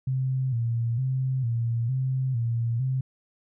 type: tone with vibrato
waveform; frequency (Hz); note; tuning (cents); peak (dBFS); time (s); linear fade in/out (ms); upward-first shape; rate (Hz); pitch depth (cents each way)
sine; 123.47; B2; 0; -23; 0.07-3.01; 5; square; 1.1; 100
effects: none